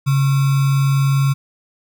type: tone with sample-and-hold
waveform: sine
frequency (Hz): 137.5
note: C#3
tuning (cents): -14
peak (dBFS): -12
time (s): 0.06-1.34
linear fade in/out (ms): 20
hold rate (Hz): 1225
effects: none